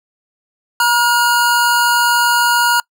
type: tone pair together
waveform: square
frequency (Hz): 955 / 1428.1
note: A#5 / F6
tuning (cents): +42 / +38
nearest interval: perfect fifth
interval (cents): 696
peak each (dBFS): -14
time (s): 0.8-2.8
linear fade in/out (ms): 2
effects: noise-tail reverb RT60 0.1 s tail -26 dB re dry